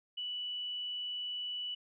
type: tone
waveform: sine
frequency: 2960 Hz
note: F#7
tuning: in tune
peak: -36 dBFS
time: 0.17-1.75 s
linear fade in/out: 10 ms
effects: none